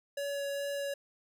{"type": "tone with vibrato", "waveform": "square", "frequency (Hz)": 564, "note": "C#5", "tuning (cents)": 30, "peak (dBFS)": -34, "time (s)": [0.17, 0.94], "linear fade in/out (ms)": 5, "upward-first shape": "sine", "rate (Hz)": 2.4, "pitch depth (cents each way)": 8, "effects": []}